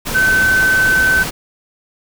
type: tone in noise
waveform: sine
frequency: 1528 Hz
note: G6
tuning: 45 cents flat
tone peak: -10 dBFS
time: 0.14-1.24 s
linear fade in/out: 20 ms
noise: pink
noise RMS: -22 dBFS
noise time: 0.05-1.31 s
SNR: +9 dB
effects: none